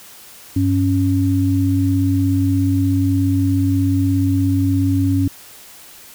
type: tone pair together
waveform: sine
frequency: 97.9 / 276.9 Hz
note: G2 / C#4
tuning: -2 / -2 cents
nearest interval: octave + tritone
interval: 1800 cents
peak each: -16 dBFS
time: 0.56-5.28 s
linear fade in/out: 5 ms
effects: white hiss -41 dBFS RMS until 6.14 s